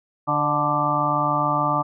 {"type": "harmonic tone with a mistuned harmonic", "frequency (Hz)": 146.83, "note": "D3", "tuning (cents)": 0, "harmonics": [1, 2, 4, 5, 6, 7, 8], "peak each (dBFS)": [-28, -29, -28, -28, -25, -30, -22], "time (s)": [0.27, 1.83], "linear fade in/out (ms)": 20, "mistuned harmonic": 4, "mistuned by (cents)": 39, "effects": []}